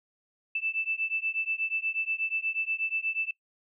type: beating tone pair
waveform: sine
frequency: 2640 / 2648.3 Hz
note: E7 / E7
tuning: +2 / +7 cents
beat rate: 8.3 Hz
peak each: -31 dBFS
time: 0.55-3.31 s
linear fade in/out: 5 ms
effects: noise-tail reverb RT60 0.1 s tail -21 dB re dry